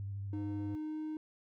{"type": "tone with vibrato", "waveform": "sine", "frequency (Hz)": 99.2, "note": "G2", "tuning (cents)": 21, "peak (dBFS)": -37, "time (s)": [0, 0.75], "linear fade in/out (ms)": 0, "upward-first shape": "sine", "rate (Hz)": 13, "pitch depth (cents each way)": 27}
{"type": "tone with pitch glide", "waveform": "triangle", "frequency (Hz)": [307.1, 309.8], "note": ["D#4", "D#4"], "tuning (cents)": [-23, -7], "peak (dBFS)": -34, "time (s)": [0.33, 1.17], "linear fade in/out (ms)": 2, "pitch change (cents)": 16, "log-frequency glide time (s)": [0.74, 0.99]}
{"effects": ["tanh soft clip ceiling -30 dBFS"]}